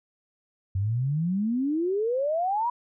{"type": "exponential sweep", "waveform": "sine", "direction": "up", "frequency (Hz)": [92.5, 987.8], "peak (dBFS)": -23, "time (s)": [0.75, 2.7], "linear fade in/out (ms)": 5, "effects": []}